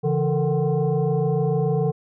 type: tone with frequency modulation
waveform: sine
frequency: 138.59 Hz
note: C#3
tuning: in tune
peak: -18 dBFS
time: 0.03-1.92 s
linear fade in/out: 20 ms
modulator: 304 Hz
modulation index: 1.4
effects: none